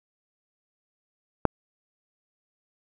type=click; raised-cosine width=1 ms; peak=-4 dBFS; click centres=1.453 s; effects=none